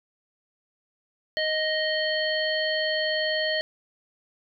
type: harmonic tone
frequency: 623 Hz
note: D#5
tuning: 2 cents sharp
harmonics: 1 / 3 / 5 / 7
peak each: -27 / -28 / -31 / -31 dBFS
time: 1.37-3.61 s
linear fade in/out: 0 ms
effects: none